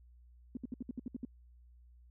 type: tone bursts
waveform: sine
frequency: 245.5 Hz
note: B3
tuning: 10 cents flat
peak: -36 dBFS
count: 9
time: 0.55-1.25 s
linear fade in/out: 2 ms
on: 20 ms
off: 65 ms
effects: added 60 Hz sine -57 dBFS peak until 2.1 s